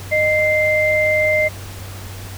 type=tone pair together; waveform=sine; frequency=616 / 2089 Hz; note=D#5 / C7; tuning=-17 / -3 cents; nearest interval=octave + major sixth; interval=2114 cents; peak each=-16 dBFS; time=0.11-1.49 s; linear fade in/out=20 ms; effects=added 96 Hz sine -31 dBFS peak until 2.37 s + pink hiss -36 dBFS RMS until 2.37 s